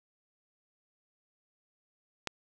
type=click; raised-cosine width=0.2 ms; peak=-15 dBFS; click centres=2.273 s; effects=none